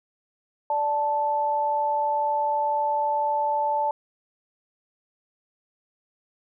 sine tone pair together, 586 / 878 Hz, D5 / A5, -4 / -4 cents, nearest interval perfect fifth, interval 700 cents, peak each -28 / -22 dBFS, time 0.7-3.91 s, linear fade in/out 2 ms, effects none

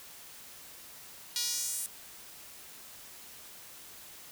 sawtooth tone with high-pass filter sweep, 479.7 Hz, A#4, 50 cents sharp, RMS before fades -34 dBFS, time 1.36-1.86 s, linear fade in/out 0 ms, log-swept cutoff 4300 to 9500 Hz, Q 2, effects white hiss -50 dBFS RMS until 4.31 s

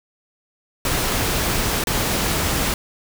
pink noise with dropouts, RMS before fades -21 dBFS, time 0.85-2.74 s, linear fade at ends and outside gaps 2 ms, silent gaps 1.839-1.87 s, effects none

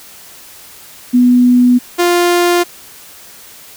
sine / sawtooth tone pair in turn, 246.9 / 350.1 Hz, B3 / F4, 0 / +4 cents, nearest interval tritone, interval 604 cents, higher second, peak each -5 dBFS, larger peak neither, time 1.13-1.79 / 1.98-2.64 s, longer neither, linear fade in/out 20 ms, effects white hiss -37 dBFS RMS until 3.76 s

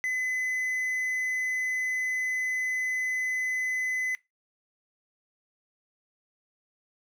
triangle tone with quantisation, 2020 Hz, B6, 39 cents sharp, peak -25 dBFS, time 0.04-4.15 s, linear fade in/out 0 ms, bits 9, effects noise-tail reverb RT60 0.2 s tail -20 dB re dry

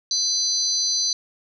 sine tone cluster, 4097 / 4662 / 6060 Hz, C8 / D8 / F#8, -37 / -14 / +40 cents, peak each -24 dBFS, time 0.11-1.13 s, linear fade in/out 2 ms, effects none

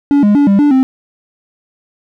triangle tone with pitch steps, 284.7 / 206.4 / 286.5 / 198.7 / 291.9 / 262.2 Hz, C#4 / G#3 / D4 / G3 / D4 / C4, +46 / -10 / -43 / +24 / -10 / +4 cents, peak -4 dBFS, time 0.11-0.83 s, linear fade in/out 0 ms, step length 120 ms, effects none

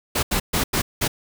pink noise bursts at uneven times, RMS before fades -21 dBFS, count 5, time 0.15-0.23 / 0.31-0.4 / 0.53-0.64 / 0.73-0.82 / 1.01-1.08 s, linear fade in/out 10 ms, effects none

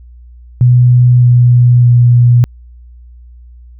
sine tone with pitch steps, 123.47 / 122.33 / 121.21 Hz, B2 / B2 / B2, 0 / -16 / -32 cents, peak -3 dBFS, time 0.61-2.44 s, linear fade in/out 0 ms, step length 610 ms, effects added 60 Hz sine -33 dBFS peak until 3.79 s

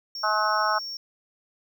triangle tone, 5500 Hz, F8, 27 cents flat, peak -31 dBFS, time 0.15-0.97 s, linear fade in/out 2 ms
harmonic tone, 213.1 Hz, G#3, 45 cents sharp, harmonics 3 / 4 / 5 / 6 / 7, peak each -30 / -28 / -28 / -25 / -29 dBFS, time 0.23-0.79 s, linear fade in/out 10 ms
effects none

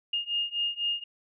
sine beating tone pair, 2834 / 2838 Hz, F7 / F7, +25 / +27 cents, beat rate 4 Hz, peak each -31 / -30 dBFS, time 0.13-1.04 s, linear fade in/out 5 ms, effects none

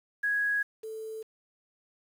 sine tone pair in turn, 1661.2 / 440 Hz, G#6 / A4, 0 / 0 cents, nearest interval octave + major seventh, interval 2300 cents, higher first, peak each -25 / -36 dBFS, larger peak first, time 0.23-0.63 / 0.83-1.23 s, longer neither, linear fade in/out 10 ms, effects 9-bit

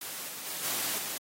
white noise with level steps, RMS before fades -39 / -41 / -37 / -32 / -36 dBFS, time 0.01-1.18 s, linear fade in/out 5 ms, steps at 0.28 / 0.45 / 0.63 / 0.97 s, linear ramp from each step 20 ms, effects high-pass 150 Hz 12 dB/octave + AAC 48 kbps

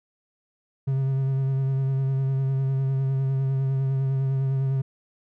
triangle tone with vibrato, 134.4 Hz, C3, 47 cents sharp, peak -19 dBFS, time 0.87-4.82 s, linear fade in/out 10 ms, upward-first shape sine, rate 9.9 Hz, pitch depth 22 cents each way, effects none

